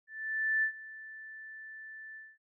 sine tone with ADSR envelope, 1760 Hz, A6, in tune, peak -25 dBFS, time 0.07-2.38 s, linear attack 560 ms, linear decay 88 ms, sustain -19 dB, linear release 220 ms, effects none

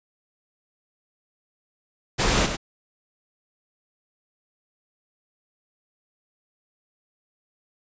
pink noise with echo, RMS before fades -21 dBFS, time 2.18-2.47 s, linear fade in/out 20 ms, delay 100 ms, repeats 1, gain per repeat -7 dB, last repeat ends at 2.57 s, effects resampled to 16000 Hz

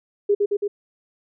sine tone with echo, 407.9 Hz, G#4, 31 cents flat, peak -14 dBFS, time 0.29-0.35 s, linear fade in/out 10 ms, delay 110 ms, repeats 3, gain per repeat -2 dB, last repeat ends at 0.68 s, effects none

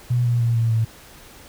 sine tone with pitch steps, 122.3 / 119.78 / 117.32 / 114.9 / 112.54 Hz, B2 / A#2 / A#2 / A#2 / A2, -16 / +47 / +12 / -25 / +40 cents, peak -16 dBFS, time 0.1-0.85 s, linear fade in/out 10 ms, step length 150 ms, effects pink hiss -45 dBFS RMS until 1.48 s

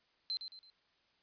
sine tone with echo, 4100 Hz, C8, 36 cents flat, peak -34 dBFS, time 0.3-0.37 s, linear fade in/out 0 ms, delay 110 ms, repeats 3, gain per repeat -8 dB, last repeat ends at 0.7 s, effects white hiss -73 dBFS RMS until 1.22 s + resampled to 11025 Hz

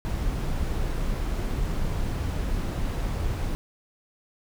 brown noise, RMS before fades -27 dBFS, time 0.05-3.55 s, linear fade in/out 0 ms, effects none

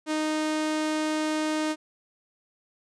sawtooth tone, 309.3 Hz, D#4, 10 cents flat, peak -21 dBFS, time 0.06-1.76 s, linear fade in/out 50 ms, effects resampled to 22050 Hz

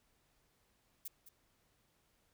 violet noise with echo, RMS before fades -44 dBFS, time 1.05-1.08 s, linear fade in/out 5 ms, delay 210 ms, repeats 1, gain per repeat -12 dB, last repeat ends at 1.29 s, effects pink hiss -75 dBFS RMS until 2.33 s

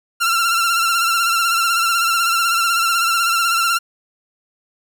sawtooth tone with vibrato, 1365 Hz, F6, 40 cents flat, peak -11 dBFS, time 0.2-3.79 s, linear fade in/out 20 ms, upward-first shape sine, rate 16 Hz, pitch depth 47 cents each way, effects none

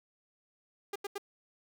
sawtooth tone bursts, 402.9 Hz, G4, 48 cents sharp, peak -31 dBFS, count 3, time 0.93-1.181 s, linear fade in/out 5 ms, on 27 ms, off 85 ms, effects none

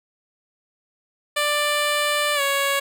10% pulse tone with pitch glide, 590 to 556.9 Hz, D5 to C#5, +8 to +8 cents, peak -11 dBFS, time 1.36-2.8 s, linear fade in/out 10 ms, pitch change -100 cents, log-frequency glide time 2.35-2.41 s, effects none

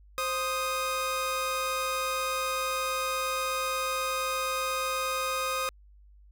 sawtooth tone pair together, 523.6 / 1244.5 Hz, C5 / D#6, +1 / 0 cents, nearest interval octave + minor third, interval 1499 cents, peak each -29 / -26 dBFS, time 0.18-5.69 s, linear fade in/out 0 ms, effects added 50 Hz sine -52 dBFS peak until 6.31 s

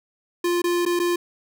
square tone with dropouts, 349.2 Hz, F4, in tune, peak -20 dBFS, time 0.44-1.16 s, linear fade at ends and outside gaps 5 ms, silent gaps 0.619-0.64 / 0.853-0.861 / 0.993-0.998 s, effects none

